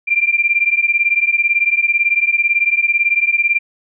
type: beating tone pair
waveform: sine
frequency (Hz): 2368 / 2386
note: D7 / D7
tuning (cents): +14 / +27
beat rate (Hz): 18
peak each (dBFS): -15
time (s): 0.07-3.59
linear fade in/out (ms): 20
effects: none